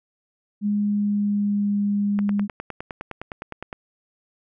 sine tone with pitch glide, 206.2 to 203.5 Hz, G#3 to G#3, -12 to -35 cents, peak -19 dBFS, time 0.61-2.48 s, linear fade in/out 50 ms, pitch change -23 cents, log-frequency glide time 0.79-1.76 s
click train, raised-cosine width 0.5 ms, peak -17 dBFS, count 16, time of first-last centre 2.19-3.728 s, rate 9.75 Hz
effects none

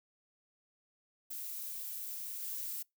violet noise with level steps, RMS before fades -42 / -40 dBFS, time 1.3-2.83 s, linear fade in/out 10 ms, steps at 2.41 s, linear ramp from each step 20 ms, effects noise-tail reverb RT60 0.2 s tail -26 dB re dry

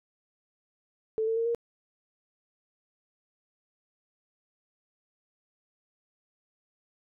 sine tone with pitch steps, 440 / 449.2 / 458.7 / 468.3 Hz, A4 / A4 / A#4 / A#4, 0 / +36 / -28 / +8 cents, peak -25 dBFS, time 1.18-1.548 s, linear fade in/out 0 ms, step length 92 ms, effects none

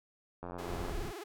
click train, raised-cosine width 1 ms, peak -28 dBFS, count 42, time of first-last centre 0.43-0.896 s, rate 88 Hz
sawtooth tone with vibrato, 376.4 Hz, F#4, 30 cents sharp, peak -38 dBFS, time 0.58-1.24 s, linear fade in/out 10 ms, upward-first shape sine, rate 19 Hz, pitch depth 230 cents each way
brown noise, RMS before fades -39 dBFS, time 0.66-1.13 s, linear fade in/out 50 ms
effects none

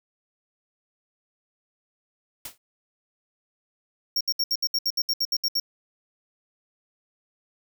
white noise with exponential decay, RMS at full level -31 dBFS, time 2.45-2.58 s, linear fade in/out 5 ms, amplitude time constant 27 ms
square tone bursts, 5530 Hz, F8, 18 cents flat, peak -22 dBFS, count 13, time 4.16-5.6 s, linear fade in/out 5 ms, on 48 ms, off 68 ms
effects none

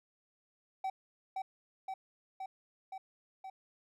triangle tone with echo, 765 Hz, G5, 42 cents flat, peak -31 dBFS, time 0.84-0.9 s, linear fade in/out 5 ms, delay 520 ms, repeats 5, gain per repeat -2 dB, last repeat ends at 3.5 s, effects none

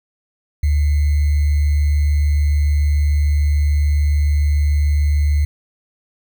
sine tone with sample-and-hold, 73.42 Hz, D2, in tune, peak -12 dBFS, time 0.63-5.45 s, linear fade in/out 5 ms, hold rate 2100 Hz, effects none

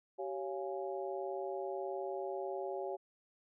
harmonic tone with a mistuned harmonic, 138.59 Hz, C#3, in tune, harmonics 3 / 4 / 5 / 6, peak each -40 / -42 / -44 / -46 dBFS, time 0.18-2.97 s, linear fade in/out 20 ms, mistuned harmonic 3, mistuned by -130 cents, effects none

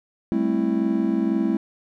triangle chord, A minor seventh, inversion third, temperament just, 198 / 220 / 264 / 330 Hz, G3 / A3 / C4 / E4, +18 / 0 / +16 / +2 cents, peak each -24 / -22 / -24 / -22 dBFS, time 0.32-1.57 s, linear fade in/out 0 ms, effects none

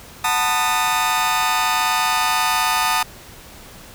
sawtooth chord, B dominant seventh, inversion second, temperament just, 740.8 / 889 / 987.8 / 1234.7 Hz, F#5 / A5 / B5 / D#6, +2 / +18 / 0 / -14 cents, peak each -21 / -17 / -23 / -17 dBFS, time 0.24-3.03 s, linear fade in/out 5 ms, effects pink hiss -41 dBFS RMS until 3.94 s

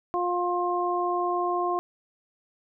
harmonic tone, 354 Hz, F4, 23 cents sharp, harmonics 1 / 2 / 3, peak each -28 / -28 / -28 dBFS, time 0.14-1.79 s, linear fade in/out 0 ms, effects none

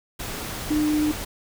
sine tone in noise, 302.5 Hz, D#4, 49 cents flat, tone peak -19 dBFS, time 0.7-1.12 s, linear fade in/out 10 ms, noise pink, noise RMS -32 dBFS, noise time 0.19-1.25 s, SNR +10 dB, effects none

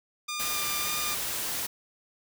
10% pulse tone with vibrato, 1200 Hz, D6, 37 cents sharp, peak -23 dBFS, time 0.28-1.15 s, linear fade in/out 10 ms, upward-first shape square, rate 1.8 Hz, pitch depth 12 cents each way
white noise, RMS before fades -32 dBFS, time 0.39-1.67 s, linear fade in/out 10 ms
effects none

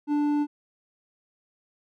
sine tone with hard clipping, 293.7 Hz, D4, in tune, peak -23 dBFS, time 0.07-0.47 s, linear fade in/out 50 ms, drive 6 dB, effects none

